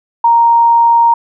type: tone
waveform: sine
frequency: 932.3 Hz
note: A#5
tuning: in tune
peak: -5 dBFS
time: 0.24-1.14 s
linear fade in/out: 5 ms
effects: none